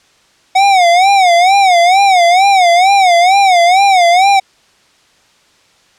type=tone with vibrato; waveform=square; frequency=740 Hz; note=F#5; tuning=in tune; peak=-6 dBFS; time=0.55-4.4 s; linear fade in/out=10 ms; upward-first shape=sine; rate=2.2 Hz; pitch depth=140 cents each way; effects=white hiss -50 dBFS RMS until 5.98 s + low-pass 6000 Hz 12 dB/octave